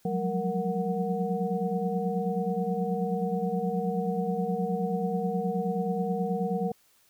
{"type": "tone cluster", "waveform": "sine", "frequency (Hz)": [177.5, 186.9, 206.7, 466.7, 738], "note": ["F3", "F#3", "G#3", "A#4", "F#5"], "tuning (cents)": [28, 18, -8, 2, -5], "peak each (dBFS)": [-33, -31, -36, -31, -34], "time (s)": [0.05, 6.72], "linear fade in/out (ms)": 5, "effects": ["white hiss -64 dBFS RMS until 7.09 s"]}